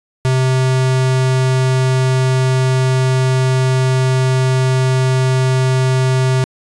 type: tone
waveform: square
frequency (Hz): 130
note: C3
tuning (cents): -11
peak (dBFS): -12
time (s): 0.25-6.44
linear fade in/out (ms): 0
effects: resampled to 22050 Hz